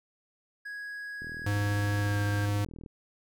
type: tone with pitch glide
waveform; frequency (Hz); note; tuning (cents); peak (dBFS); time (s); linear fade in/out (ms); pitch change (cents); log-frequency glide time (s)
triangle; 1661.2 to 1592.6; G#6 to G6; 0 to +27; -35; 0.65-2.46; 10; -73; 1.98-2.22
type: click train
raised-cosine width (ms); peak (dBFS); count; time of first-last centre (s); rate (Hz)
3; -32; 67; 1.22-2.862; 40.2
type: tone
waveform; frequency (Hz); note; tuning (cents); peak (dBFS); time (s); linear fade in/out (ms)
square; 102.5; G#2; -22; -27; 1.46-2.65; 5
effects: none